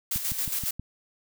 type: noise with tremolo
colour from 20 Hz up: blue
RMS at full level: -28 dBFS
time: 0.11-0.71 s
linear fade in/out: 5 ms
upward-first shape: square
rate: 7.3 Hz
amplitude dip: 50%
type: click train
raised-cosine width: 5 ms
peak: -23 dBFS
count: 5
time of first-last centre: 0.16-0.796 s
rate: 6.29 Hz
effects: none